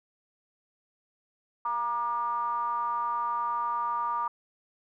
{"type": "ring-modulated tone", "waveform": "triangle", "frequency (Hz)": 124.2, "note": "B2", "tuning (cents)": 10, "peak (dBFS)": -22, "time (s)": [1.65, 4.28], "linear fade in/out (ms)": 5, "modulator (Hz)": 1070, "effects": []}